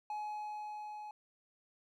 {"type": "tone with level ramp", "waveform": "triangle", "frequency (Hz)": 844, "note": "G#5", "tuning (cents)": 28, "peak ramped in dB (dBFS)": [-35, -42], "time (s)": [0.1, 1.11], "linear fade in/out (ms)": 2, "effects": []}